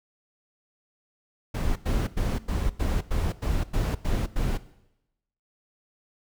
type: noise bursts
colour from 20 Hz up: brown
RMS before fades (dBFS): -25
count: 10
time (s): 1.54-4.577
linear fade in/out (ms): 10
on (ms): 220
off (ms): 93
effects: noise-tail reverb RT60 0.9 s tail -17 dB re dry